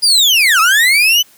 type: linear two-way sweep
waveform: 35% pulse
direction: down then up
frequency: 4978 to 1244.5 to 3046 Hz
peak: -6 dBFS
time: 0.02-1.23 s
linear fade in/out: 20 ms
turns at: 0.6 s
effects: white hiss -47 dBFS RMS until 1.37 s + high-pass 80 Hz 12 dB/octave